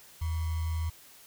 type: tone with sample-and-hold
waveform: sine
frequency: 81.1 Hz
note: E2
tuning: 28 cents flat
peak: -28 dBFS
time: 0.21-0.9 s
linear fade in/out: 10 ms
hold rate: 1050 Hz
effects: white hiss -54 dBFS RMS until 1.26 s